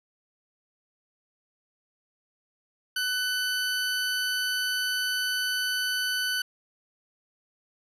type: tone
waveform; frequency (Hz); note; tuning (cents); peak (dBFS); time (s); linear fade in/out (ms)
20% pulse; 1500; F#6; +23; -21; 2.96-6.42; 5
effects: resampled to 32000 Hz